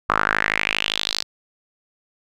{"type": "tone with band-pass filter sweep", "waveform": "sawtooth", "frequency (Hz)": 52.5, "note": "G#1", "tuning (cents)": 19, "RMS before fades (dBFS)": -22, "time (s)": [0.09, 1.23], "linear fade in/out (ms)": 10, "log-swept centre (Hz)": [1200, 4700], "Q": 4.3, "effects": []}